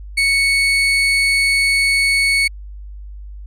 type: tone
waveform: 35% pulse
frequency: 2217 Hz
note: C#7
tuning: in tune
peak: -11 dBFS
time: 0.17-2.48 s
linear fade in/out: 10 ms
effects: added 50 Hz sine -30 dBFS peak until 3.46 s + low-pass 11000 Hz 12 dB/octave